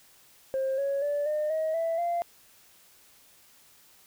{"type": "tone with pitch steps", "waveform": "sine", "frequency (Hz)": [532, 555.6, 580.2, 605.8, 632.7, 660.7, 689.9], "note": ["C5", "C#5", "D5", "D#5", "D#5", "E5", "F5"], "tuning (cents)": [29, 4, -21, -46, 29, 4, -21], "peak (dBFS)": -24, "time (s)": [0.54, 2.22], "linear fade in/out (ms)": 0, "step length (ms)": 240, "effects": ["tanh soft clip ceiling -23 dBFS", "white hiss -58 dBFS RMS until 4.06 s"]}